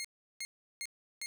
15% pulse tone bursts, 2140 Hz, C7, 38 cents sharp, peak -31 dBFS, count 4, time 0-1.26 s, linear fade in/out 0 ms, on 45 ms, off 360 ms, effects none

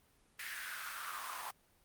pink noise with high-pass filter sweep, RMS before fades -43 dBFS, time 0.39-1.51 s, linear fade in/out 5 ms, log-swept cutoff 1900 to 950 Hz, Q 3.9, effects pink hiss -70 dBFS RMS until 1.84 s + Opus 32 kbps

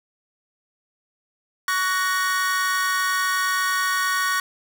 45% pulse chord, F# major, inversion second, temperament equal with one note detuned, 1122.9 / 1480 / 1864.7 Hz, C#6 / F#6 / A#6, +22 / 0 / 0 cents, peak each -24 / -25 / -25 dBFS, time 1.68-4.4 s, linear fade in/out 2 ms, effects none

